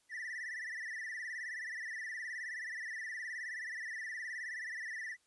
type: tone with vibrato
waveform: triangle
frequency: 1870 Hz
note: A#6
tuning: 5 cents sharp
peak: -38 dBFS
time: 0.09-5.17 s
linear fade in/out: 50 ms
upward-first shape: sine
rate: 19 Hz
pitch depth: 120 cents each way
effects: white hiss -74 dBFS RMS until 5.26 s + resampled to 24000 Hz